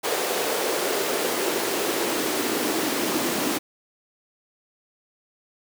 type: noise with high-pass filter sweep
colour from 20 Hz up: pink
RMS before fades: -25 dBFS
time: 0.03-3.59 s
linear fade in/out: 20 ms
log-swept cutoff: 450 to 270 Hz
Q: 2.9
effects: none